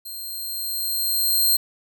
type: tone with level ramp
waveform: 5% pulse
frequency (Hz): 4186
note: C8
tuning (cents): 0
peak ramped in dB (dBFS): -26 to -8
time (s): 0.05-1.57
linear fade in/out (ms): 10
effects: none